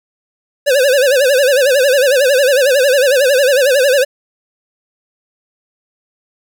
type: tone with vibrato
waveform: square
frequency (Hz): 538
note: C5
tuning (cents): +48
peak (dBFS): -9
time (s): 0.66-4.05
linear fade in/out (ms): 20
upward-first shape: sine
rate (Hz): 11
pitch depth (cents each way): 140
effects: none